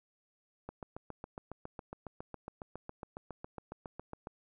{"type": "click train", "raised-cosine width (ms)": 1, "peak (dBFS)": -28, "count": 27, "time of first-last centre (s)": [0.69, 4.271], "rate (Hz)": 7.26, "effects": []}